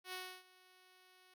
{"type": "tone with ADSR envelope", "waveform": "5% pulse", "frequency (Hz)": 369.2, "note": "F#4", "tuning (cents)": -4, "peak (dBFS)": -31, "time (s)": [0.04, 1.34], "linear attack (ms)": 89, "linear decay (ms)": 300, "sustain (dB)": -22, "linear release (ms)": 5, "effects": []}